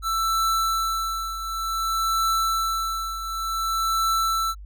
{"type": "tone with tremolo", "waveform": "square", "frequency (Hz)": 1329, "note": "E6", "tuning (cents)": 14, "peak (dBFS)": -20, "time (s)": [0.02, 4.55], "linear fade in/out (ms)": 50, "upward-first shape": "triangle", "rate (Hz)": 0.55, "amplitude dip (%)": 70, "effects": ["added 50 Hz sine -37 dBFS peak until 4.65 s"]}